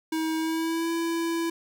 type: tone with pitch glide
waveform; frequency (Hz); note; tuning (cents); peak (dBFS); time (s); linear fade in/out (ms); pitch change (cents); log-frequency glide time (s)
square; 319.3 to 333.2; D#4 to E4; +45 to +19; -26; 0.12-1.5; 5; +74; 0.37-0.91
effects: 11-bit